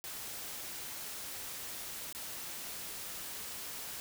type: noise with dropouts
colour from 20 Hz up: white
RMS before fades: -43 dBFS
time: 0.04-4 s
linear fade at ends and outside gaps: 0 ms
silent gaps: 2.126-2.149 s
effects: none